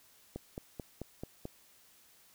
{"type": "click train", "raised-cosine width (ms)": 2, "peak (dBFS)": -26, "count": 6, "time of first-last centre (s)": [0.36, 1.454], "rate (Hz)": 4.57, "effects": ["white hiss -63 dBFS RMS until 2.34 s"]}